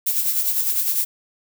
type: noise with tremolo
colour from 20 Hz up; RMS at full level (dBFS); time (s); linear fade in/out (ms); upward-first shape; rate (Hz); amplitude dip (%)
violet; -19; 0.06-1.05; 10; sine; 9.9; 50
effects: none